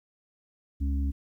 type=harmonic tone; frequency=69.3 Hz; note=C#2; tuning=in tune; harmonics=1 / 3 / 4; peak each=-25 / -40 / -36 dBFS; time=0.8-1.12 s; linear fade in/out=20 ms; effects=11-bit